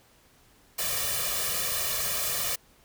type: noise with comb filter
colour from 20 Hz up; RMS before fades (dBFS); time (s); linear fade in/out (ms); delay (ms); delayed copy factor
white; -29; 0.78-2.56; 10; 1.7; +1
effects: pink hiss -60 dBFS RMS until 2.84 s